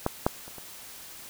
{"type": "clicks", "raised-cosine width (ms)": 1, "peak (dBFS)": [-10, -7, -30, -28], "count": 4, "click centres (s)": [0.064, 0.265, 0.48, 0.583], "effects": ["white hiss -45 dBFS RMS until 1.29 s"]}